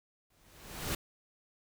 pink noise with exponential growth, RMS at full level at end -32 dBFS, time 0.3-0.95 s, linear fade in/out 5 ms, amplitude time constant 140 ms, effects none

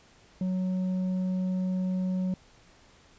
sine tone with tanh clipping, 185 Hz, F#3, in tune, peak -27 dBFS, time 0.41-2.34 s, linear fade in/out 2 ms, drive 5 dB, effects pink hiss -58 dBFS RMS until 3.18 s + resampled to 16000 Hz

